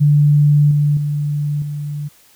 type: tone with level steps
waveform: sine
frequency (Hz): 146.83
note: D3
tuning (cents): 0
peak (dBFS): -8 / -11 / -16 / -21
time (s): 0-2.09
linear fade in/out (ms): 20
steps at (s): 0.71 / 0.97 / 1.62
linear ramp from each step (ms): 2
effects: white hiss -50 dBFS RMS until 2.35 s